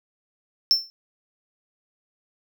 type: tone with exponential decay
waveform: triangle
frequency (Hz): 5360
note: E8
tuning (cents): +28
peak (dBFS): -10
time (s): 0.71-0.9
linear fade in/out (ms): 0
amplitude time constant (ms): 41
effects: none